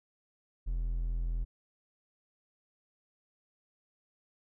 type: tone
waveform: triangle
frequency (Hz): 42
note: E1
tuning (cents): +33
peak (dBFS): -28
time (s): 0.66-1.45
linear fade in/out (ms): 20
effects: none